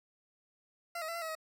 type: tone with pitch steps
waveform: 20% pulse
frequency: 685 / 633 / 671 / 681 / 643 / 634 Hz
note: F5 / D#5 / E5 / F5 / E5 / D#5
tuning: -34 / +30 / +31 / -44 / -43 / +32 cents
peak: -32 dBFS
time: 0.95-1.352 s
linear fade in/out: 5 ms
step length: 67 ms
effects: none